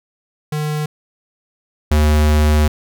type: tone pair in turn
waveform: square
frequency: 151.3 / 75.65 Hz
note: D#3 / D#2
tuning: -48 / -48 cents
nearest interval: octave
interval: 1200 cents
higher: first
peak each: -19 / -11 dBFS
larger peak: second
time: 0.52-0.86 / 1.91-2.68 s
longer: second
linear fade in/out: 5 ms
effects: none